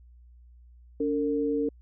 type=tone pair together; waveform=sine; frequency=286.1 / 454.2 Hz; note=D4 / A#4; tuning=-45 / -45 cents; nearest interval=minor sixth; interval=800 cents; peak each=-27 dBFS; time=1-1.69 s; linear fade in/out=5 ms; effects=added 60 Hz sine -50 dBFS peak until 1.81 s